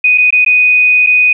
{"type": "tone with dropouts", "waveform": "sine", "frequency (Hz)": 2489, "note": "D#7", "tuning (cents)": 0, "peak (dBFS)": -5, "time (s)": [0.04, 1.33], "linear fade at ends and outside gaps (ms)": 5, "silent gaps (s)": [[0.177, 0.181], [0.306, 0.325], [0.448, 0.462], [1.064, 1.07]], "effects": []}